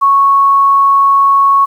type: tone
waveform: sine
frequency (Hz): 1106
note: C#6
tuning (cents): -4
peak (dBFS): -5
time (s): 0.01-1.66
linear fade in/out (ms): 20
effects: 7-bit